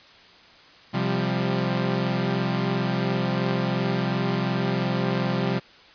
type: chord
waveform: sawtooth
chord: C suspended fourth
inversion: none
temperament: equal with one note detuned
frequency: 130.81 / 174.61 / 197.48 Hz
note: C3 / F3 / G3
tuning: 0 / 0 / +13 cents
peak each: -23 dBFS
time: 0.93-5.6 s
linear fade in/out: 20 ms
effects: white hiss -50 dBFS RMS until 5.94 s + resampled to 11025 Hz